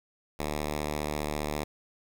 5% pulse tone, 74.9 Hz, D2, 35 cents sharp, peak -19 dBFS, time 0.39-1.64 s, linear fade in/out 5 ms, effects 10-bit

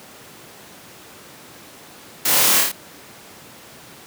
white noise with echo, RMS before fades -19 dBFS, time 2.25-2.61 s, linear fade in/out 5 ms, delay 27 ms, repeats 4, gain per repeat -2 dB, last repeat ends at 2.718 s, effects pink hiss -42 dBFS RMS until 4.06 s + high-pass 150 Hz 12 dB/octave

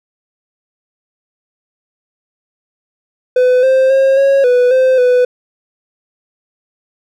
triangle tone with pitch steps, 503 / 525 / 537 / 549 / 494 / 518 / 497.1 Hz, B4 / C5 / C5 / C#5 / B4 / C5 / B4, +32 / +6 / +45 / -17 / 0 / -17 / +11 cents, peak -5 dBFS, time 3.36-5.25 s, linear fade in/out 5 ms, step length 270 ms, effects none

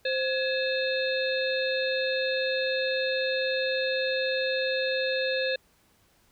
harmonic tone with a mistuned harmonic, 523 Hz, C5, 1 cent flat, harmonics 1 / 3 / 5 / 7 / 8, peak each -27 / -32 / -34 / -35 / -36 dBFS, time 0.05-5.56 s, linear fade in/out 5 ms, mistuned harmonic 3, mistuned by +120 cents, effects pink hiss -64 dBFS RMS until 6.31 s

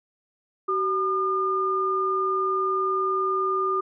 sine tone pair together, 380.8 / 1210 Hz, F#4 / D#6, +50 / -49 cents, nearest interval octave + minor sixth, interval 2001 cents, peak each -26 / -23 dBFS, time 0.68-3.81 s, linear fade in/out 10 ms, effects none

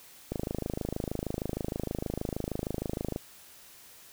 click train, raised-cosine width 2 ms, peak -18 dBFS, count 76, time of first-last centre 0.32-3.161 s, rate 26.4 Hz, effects white hiss -53 dBFS RMS until 4.12 s

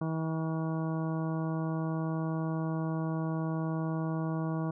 harmonic tone with a mistuned harmonic, 160.7 Hz, E3, 44 cents flat, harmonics 1 / 2 / 3 / 4 / 5 / 6 / 7 / 9, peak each -31 / -36 / -44 / -42 / -47 / -46 / -45 / -51 dBFS, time 0.01-4.71 s, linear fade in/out 5 ms, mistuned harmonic 9, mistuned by -16 cents, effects none

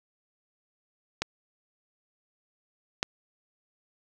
clicks, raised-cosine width 0.2 ms, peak -10 / -8 dBFS, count 2, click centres 1.22 / 3.029 s, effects none

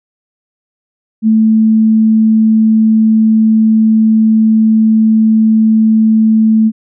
sine tone, 220 Hz, A3, in tune, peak -5 dBFS, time 1.22-6.72 s, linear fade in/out 50 ms, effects none

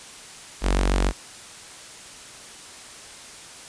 sawtooth tone with notch filter, 47 Hz, F#1, 28 cents sharp, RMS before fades -21 dBFS, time 0.61-1.13 s, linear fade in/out 50 ms, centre 110 Hz, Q 0.68, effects white hiss -42 dBFS RMS until 3.68 s + resampled to 22050 Hz

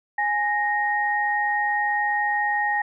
sine tone pair together, 830.6 / 1864.6 Hz, G#5 / A#6, 0 / 0 cents, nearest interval octave + major second, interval 1400 cents, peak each -23 dBFS, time 0.18-2.82 s, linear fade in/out 5 ms, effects none

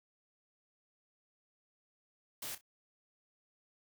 white noise with echo, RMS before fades -42 dBFS, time 2.42-2.55 s, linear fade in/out 5 ms, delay 31 ms, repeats 2, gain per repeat -13 dB, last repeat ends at 2.612 s, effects none

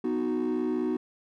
triangle chord, B major, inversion none, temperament equal, 246.9 / 311.1 / 370 Hz, B3 / D#4 / F#4, 0 / 0 / 0 cents, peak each -27 dBFS, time 0.04-0.97 s, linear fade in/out 5 ms, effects tanh soft clip ceiling -20 dBFS

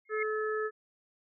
sine tone with exponential growth, 2144 Hz, C7, 42 cents sharp, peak -29 dBFS, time 0.05-0.23 s, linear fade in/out 5 ms, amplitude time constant 38 ms
harmonic tone, 431.4 Hz, A4, 34 cents flat, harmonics 1 / 3 / 4, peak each -31 / -37 / -38 dBFS, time 0.09-0.71 s, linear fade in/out 50 ms
effects none

